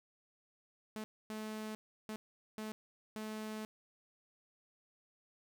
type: tone bursts at uneven times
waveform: sawtooth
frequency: 216.2 Hz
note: A3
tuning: 30 cents flat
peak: -37 dBFS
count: 5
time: 0.96-1.04 / 1.3-1.75 / 2.09-2.16 / 2.58-2.72 / 3.16-3.65 s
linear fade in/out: 0 ms
effects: none